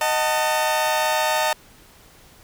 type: chord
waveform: sawtooth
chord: D# diminished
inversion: none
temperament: just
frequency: 622.3 / 746.7 / 896 Hz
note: D#5 / F#5 / A5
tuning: 0 / +16 / +31 cents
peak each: -19 / -23 / -18 dBFS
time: 0.01-1.53 s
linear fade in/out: 2 ms
effects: pink hiss -50 dBFS RMS until 2.43 s